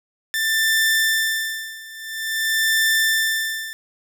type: tone with tremolo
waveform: sawtooth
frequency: 1778 Hz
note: A6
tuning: 18 cents sharp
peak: -12 dBFS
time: 0.34-3.73 s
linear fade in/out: 0 ms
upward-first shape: sine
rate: 0.49 Hz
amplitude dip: 90%
effects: none